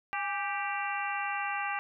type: harmonic tone with a mistuned harmonic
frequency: 392 Hz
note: G4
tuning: in tune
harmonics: 2 / 3 / 4 / 5 / 6 / 7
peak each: -35 / -37 / -38 / -39 / -40 / -40 dBFS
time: 0.13-1.79 s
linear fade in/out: 0 ms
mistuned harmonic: 2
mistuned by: +64 cents
effects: none

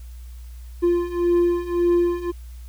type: beating tone pair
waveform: triangle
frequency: 346.8 / 348.6 Hz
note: F4 / F4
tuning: -12 / -3 cents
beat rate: 1.8 Hz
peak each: -20 / -17 dBFS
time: 0.82-2.32 s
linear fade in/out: 20 ms
effects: added 60 Hz sine -35 dBFS peak until 2.68 s + white hiss -55 dBFS RMS until 2.68 s

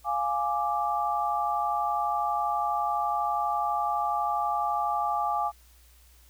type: chord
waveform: sine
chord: D diminished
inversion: first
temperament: equal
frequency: 698.5 / 830.6 / 1174.7 Hz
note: F5 / Ab5 / D6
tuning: 0 / 0 / 0 cents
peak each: -31 / -28 / -29 dBFS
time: 0.04-5.52 s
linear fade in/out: 50 ms
effects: added 60 Hz sine -55 dBFS peak until 6.29 s + white hiss -60 dBFS RMS until 6.29 s

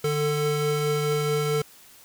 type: tone pair together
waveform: square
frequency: 149.54 / 444 Hz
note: D3 / A4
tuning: +32 / +16 cents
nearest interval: octave + perfect fifth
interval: 1884 cents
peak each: -27 / -25 dBFS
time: 0.04-1.62 s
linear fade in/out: 5 ms
effects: white hiss -51 dBFS RMS until 2.04 s

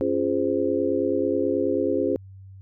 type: chord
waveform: sine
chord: Db major seventh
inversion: none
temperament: just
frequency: 277.2 / 346.5 / 415.8 / 519.7 Hz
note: Db4 / F4 / Ab4 / C5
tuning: 0 / -14 / +2 / -12 cents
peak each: -26 dBFS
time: 0.01-2.16 s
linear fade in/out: 0 ms
effects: added 96 Hz sine -41 dBFS peak until 2.61 s

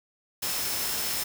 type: tone in noise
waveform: sine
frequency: 5274 Hz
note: E8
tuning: in tune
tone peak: -37 dBFS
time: 0.42-1.24 s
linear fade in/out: 10 ms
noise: white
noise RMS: -30 dBFS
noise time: 0.42-1.24 s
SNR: -10 dB
effects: none

